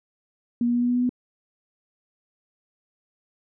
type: tone with pitch steps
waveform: sine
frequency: 238.4 / 240.1 / 241.7 / 243.4 / 245.1 / 246.8 / 248.5 Hz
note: A#3 / B3 / B3 / B3 / B3 / B3 / B3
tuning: +39 / -49 / -37 / -25 / -13 / -1 / +11 cents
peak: -19 dBFS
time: 0.61-1.093 s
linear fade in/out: 2 ms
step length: 69 ms
effects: none